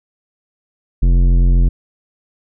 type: tone with tanh clipping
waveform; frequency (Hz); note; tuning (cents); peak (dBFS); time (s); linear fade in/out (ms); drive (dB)
sine; 43.94; F1; +11; -10; 1.02-1.69; 10; 13
effects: none